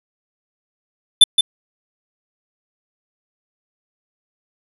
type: tone with echo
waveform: square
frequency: 3525 Hz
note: A7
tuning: 2 cents sharp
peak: -3 dBFS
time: 1.21-1.24 s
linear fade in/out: 5 ms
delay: 170 ms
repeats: 1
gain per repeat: -7 dB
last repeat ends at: 1.41 s
effects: resampled to 32000 Hz + 7-bit